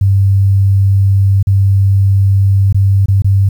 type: tone with dropouts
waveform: sine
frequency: 98 Hz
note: G2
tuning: in tune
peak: -6 dBFS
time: 0.01-3.49 s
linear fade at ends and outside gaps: 5 ms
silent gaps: 1.428-1.47 / 2.727-2.745 / 3.059-3.083 / 3.221-3.244 s
effects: 7-bit